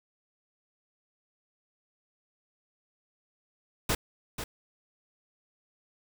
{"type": "noise with echo", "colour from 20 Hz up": "pink", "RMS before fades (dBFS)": -27, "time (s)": [3.89, 3.95], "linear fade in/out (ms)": 5, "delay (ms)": 490, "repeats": 1, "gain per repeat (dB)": -9, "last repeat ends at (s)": 4.44, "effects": []}